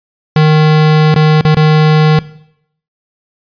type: tone with dropouts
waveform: square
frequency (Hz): 154.5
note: D#3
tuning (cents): -12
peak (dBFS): -5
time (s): 0.36-2.19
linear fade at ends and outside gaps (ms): 2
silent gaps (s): 1.143-1.16 / 1.411-1.45 / 1.546-1.569
effects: noise-tail reverb RT60 0.7 s tail -18 dB re dry + resampled to 11025 Hz